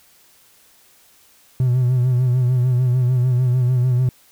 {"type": "tone with vibrato", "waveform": "triangle", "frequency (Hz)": 125.6, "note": "B2", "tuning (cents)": 30, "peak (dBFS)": -11, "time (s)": [1.6, 4.09], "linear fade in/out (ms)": 2, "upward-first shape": "sine", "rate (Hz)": 6.7, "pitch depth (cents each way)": 54, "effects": ["tanh soft clip ceiling -8 dBFS", "white hiss -53 dBFS RMS until 4.31 s"]}